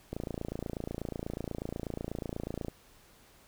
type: click train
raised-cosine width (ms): 2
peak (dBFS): -22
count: 73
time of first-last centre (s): 0.13-2.683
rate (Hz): 28.2
effects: pink hiss -60 dBFS RMS until 3.47 s

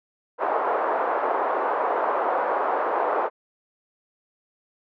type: band-pass noise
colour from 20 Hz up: white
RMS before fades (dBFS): -24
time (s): 0.38-3.3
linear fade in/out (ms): 50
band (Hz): 430 to 1100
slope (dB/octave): 24
effects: none

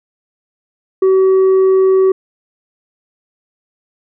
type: tone with tanh clipping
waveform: sine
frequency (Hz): 380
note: F#4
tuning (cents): +46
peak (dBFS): -8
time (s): 1.02-2.12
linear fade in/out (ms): 5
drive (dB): 3
effects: none

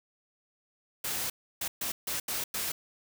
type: noise bursts at uneven times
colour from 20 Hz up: white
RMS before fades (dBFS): -33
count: 6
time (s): 1.04-1.3 / 1.61-1.68 / 1.81-1.92 / 2.07-2.2 / 2.28-2.44 / 2.54-2.72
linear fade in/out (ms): 5
effects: none

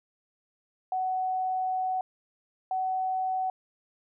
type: tone pair in turn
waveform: sine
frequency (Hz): 747 / 751.2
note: F#5 / F#5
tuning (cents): +16 / +26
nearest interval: unison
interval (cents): 10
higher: second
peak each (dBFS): -26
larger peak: neither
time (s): 0.92-2.01 / 2.71-3.5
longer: first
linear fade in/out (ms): 2
effects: none

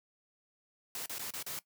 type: noise with dropouts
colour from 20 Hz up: white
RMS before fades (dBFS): -40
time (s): 0.95-1.59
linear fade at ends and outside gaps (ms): 1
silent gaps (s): 1.059-1.095 / 1.183-1.194 / 1.306-1.337 / 1.427-1.464
effects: noise-tail reverb RT60 0.1 s tail -18 dB re dry + high-pass 80 Hz 12 dB/octave

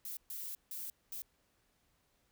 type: noise bursts at uneven times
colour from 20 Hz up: violet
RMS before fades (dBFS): -43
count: 4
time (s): 0.05-0.17 / 0.3-0.55 / 0.71-0.9 / 1.12-1.22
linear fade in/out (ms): 2
effects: pink hiss -75 dBFS RMS until 2.31 s

